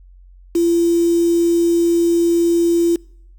sine tone with quantisation, 340.1 Hz, F4, 46 cents flat, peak -12 dBFS, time 0.55-2.96 s, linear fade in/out 5 ms, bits 5, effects noise-tail reverb RT60 0.7 s tail -26 dB re dry + added 45 Hz sine -41 dBFS peak until 3.38 s

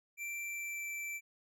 square tone with pitch glide, 2349 to 2334 Hz, D7 to D7, 0 to -11 cents, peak -39 dBFS, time 0.17-1.21 s, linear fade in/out 50 ms, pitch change -11 cents, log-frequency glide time 0.43-0.87 s, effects none

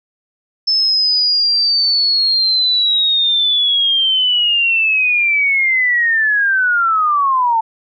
sine linear sweep, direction down, 5274 to 881 Hz, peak -11 dBFS, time 0.67-7.61 s, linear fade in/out 10 ms, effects none

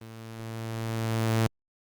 sawtooth tone with level ramp, 112.6 Hz, A2, 40 cents sharp, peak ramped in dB -38 to -17 dBFS, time 0.01-1.47 s, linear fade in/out 5 ms, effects Opus 24 kbps

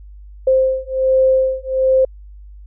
sine beating tone pair, 523.3 / 524.6 Hz, C5 / C5, 0 / +4 cents, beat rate 1.3 Hz, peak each -15 dBFS, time 0.47-2.05 s, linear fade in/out 5 ms, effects added 50 Hz sine -35 dBFS peak until 2.66 s

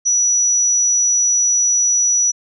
sine tone, 5880 Hz, F#8, 12 cents flat, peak -12 dBFS, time 0.05-2.32 s, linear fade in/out 20 ms, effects none

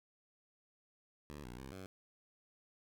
10% pulse tone with pitch steps, 73.2 / 60.2 / 66.7 / 94.5 Hz, D2 / B1 / C2 / F#2, -5 / -44 / +34 / +37 cents, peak -39 dBFS, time 1.3-1.86 s, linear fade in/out 0 ms, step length 140 ms, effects none

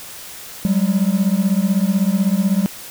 triangle beating tone pair, 186.4 / 202.4 Hz, F#3 / G#3, +13 / -44 cents, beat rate 16 Hz, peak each -15 dBFS, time 0.65-2.66 s, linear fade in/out 0 ms, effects white hiss -35 dBFS RMS until 2.9 s

